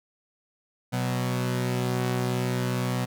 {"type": "tone pair together", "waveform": "sawtooth", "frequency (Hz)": [124.61, 186.7], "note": ["B2", "F#3"], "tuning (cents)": [16, 16], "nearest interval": "perfect fifth", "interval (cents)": 700, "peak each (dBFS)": [-22, -27], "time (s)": [0.92, 3.06], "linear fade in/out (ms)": 20, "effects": []}